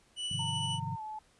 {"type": "tone with tremolo", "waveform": "45% pulse", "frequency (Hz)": 2960, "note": "F#7", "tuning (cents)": 0, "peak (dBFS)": -32, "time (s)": [0.16, 0.8], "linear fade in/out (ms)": 50, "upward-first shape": "triangle", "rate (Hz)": 13, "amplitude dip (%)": 30}
{"type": "chord", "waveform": "sine", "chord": "F minor seventh", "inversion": "first", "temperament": "equal with one note detuned", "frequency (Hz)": [103.83, 130.81, 153.69, 174.61], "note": ["Ab2", "C3", "Eb3", "F3"], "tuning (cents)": [0, 0, -21, 0], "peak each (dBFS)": [-40, -39, -40, -43], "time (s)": [0.31, 0.96], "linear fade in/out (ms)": 5}
{"type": "tone with pitch glide", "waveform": "sine", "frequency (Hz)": [912, 862.3], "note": ["A#5", "A5"], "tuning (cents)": [-38, -35], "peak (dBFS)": -38, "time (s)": [0.39, 1.19], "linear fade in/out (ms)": 5, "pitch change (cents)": -97, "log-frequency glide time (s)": [0.95, 1.02]}
{"effects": ["pink hiss -66 dBFS RMS until 1.39 s", "resampled to 24000 Hz"]}